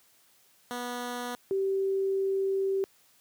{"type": "tone pair in turn", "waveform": ["10% pulse", "sine"], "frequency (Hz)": [244.3, 387.8], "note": ["B3", "G4"], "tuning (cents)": [-19, -19], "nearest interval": "minor sixth", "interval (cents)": 800, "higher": "second", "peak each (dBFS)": -25, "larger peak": "neither", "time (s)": [[0.71, 1.35], [1.51, 2.84]], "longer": "second", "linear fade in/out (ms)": 0, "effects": ["white hiss -63 dBFS RMS until 3.2 s", "high-pass 80 Hz 12 dB/octave"]}